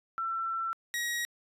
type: tone pair in turn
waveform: sine / sawtooth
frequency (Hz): 1343 / 1899.3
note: E6 / A#6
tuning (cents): +32 / +32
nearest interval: tritone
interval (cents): 600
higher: second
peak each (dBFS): -30 / -27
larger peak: second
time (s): 0.18-0.73 / 0.94-1.25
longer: first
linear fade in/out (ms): 0
effects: resampled to 32000 Hz